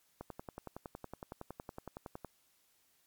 click train, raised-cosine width 1 ms, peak -29 dBFS, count 23, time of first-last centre 0.21-2.247 s, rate 10.8 Hz, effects white hiss -72 dBFS RMS until 3.06 s + MP3 96 kbps

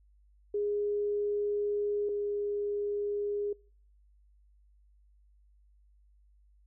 sine tone pair in turn, 412.3 / 410.4 Hz, G#4 / G#4, -13 / -21 cents, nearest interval unison, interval 8 cents, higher first, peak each -28 / -30 dBFS, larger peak first, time 0.54-2.09 / 2.09-3.53 s, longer first, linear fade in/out 5 ms, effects noise-tail reverb RT60 0.5 s tail -26 dB re dry + added 50 Hz sine -60 dBFS peak until 6.66 s

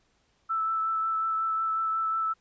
sine tone with vibrato, 1318.5 Hz, E6, in tune, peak -25 dBFS, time 0.49-2.34 s, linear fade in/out 20 ms, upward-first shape triangle, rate 5.5 Hz, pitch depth 15 cents each way, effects pink hiss -69 dBFS RMS until 2.4 s + resampled to 16000 Hz

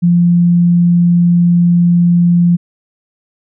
sine tone, 173.5 Hz, F3, 11 cents flat, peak -6 dBFS, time 0.02-2.57 s, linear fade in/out 20 ms, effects none

